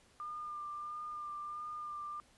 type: tone with vibrato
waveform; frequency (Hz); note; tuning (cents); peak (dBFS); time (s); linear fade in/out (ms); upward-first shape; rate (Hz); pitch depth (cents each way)
sine; 1200; D6; +37; -40; 0.2-2.2; 0; sine; 1.5; 20
effects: pink hiss -66 dBFS RMS until 2.37 s + resampled to 24000 Hz